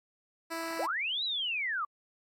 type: tone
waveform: 10% pulse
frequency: 329.6 Hz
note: E4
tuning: in tune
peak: -26 dBFS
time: 0.5-0.87 s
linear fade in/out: 20 ms
type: linear two-way sweep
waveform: sine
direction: up then down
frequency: 437.3 to 4013 to 1128 Hz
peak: -30 dBFS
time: 0.79-1.85 s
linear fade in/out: 5 ms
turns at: 1.24 s
effects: AAC 48 kbps